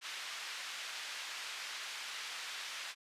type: band-pass noise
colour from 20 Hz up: pink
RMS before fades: -44 dBFS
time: 0.01-2.95 s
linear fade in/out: 50 ms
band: 1700 to 5200 Hz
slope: 12 dB/octave
effects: resampled to 32000 Hz